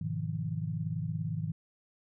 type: chord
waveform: sine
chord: F half-diminished seventh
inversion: first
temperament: just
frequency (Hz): 104.77 / 125.72 / 157.15 / 174.61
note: Ab2 / Cb3 / Eb3 / F3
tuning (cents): +16 / +31 / +18 / 0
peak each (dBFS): -37 / -40 / -34 / -40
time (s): 0.01-1.52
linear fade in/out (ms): 5
effects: none